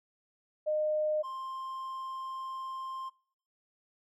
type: tone pair in turn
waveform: sine / triangle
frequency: 612 / 1053.6 Hz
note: D#5 / C6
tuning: -29 / +12 cents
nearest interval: major sixth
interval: 941 cents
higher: second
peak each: -27 / -35 dBFS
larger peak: first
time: 0.66-1.23 / 1.23-3.1 s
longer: second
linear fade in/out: 20 ms
effects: noise-tail reverb RT60 0.7 s tail -25 dB re dry